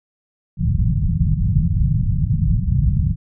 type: low-pass noise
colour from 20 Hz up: white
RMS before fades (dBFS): -17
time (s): 0.57-3.16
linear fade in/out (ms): 50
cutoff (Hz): 170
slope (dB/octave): 48
effects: none